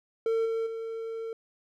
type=tone with level steps; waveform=triangle; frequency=452 Hz; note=A4; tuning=47 cents sharp; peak=-22 / -25 / -31 dBFS; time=0.26-1.33 s; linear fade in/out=2 ms; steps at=0.45 / 0.66 s; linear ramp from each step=10 ms; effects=none